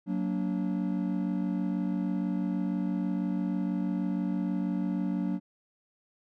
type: chord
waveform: triangle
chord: Gb augmented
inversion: none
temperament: just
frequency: 185 / 231.2 / 289.1 Hz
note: Gb3 / Bb3 / D4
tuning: 0 / -14 / -27 cents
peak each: -28 / -32 / -31 dBFS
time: 0.06-5.4 s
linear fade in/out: 50 ms
effects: none